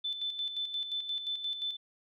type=tone with tremolo; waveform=sine; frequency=3520 Hz; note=A7; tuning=in tune; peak=-31 dBFS; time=0.04-1.77 s; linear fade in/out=10 ms; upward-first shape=square; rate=5.7 Hz; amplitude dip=55%; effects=none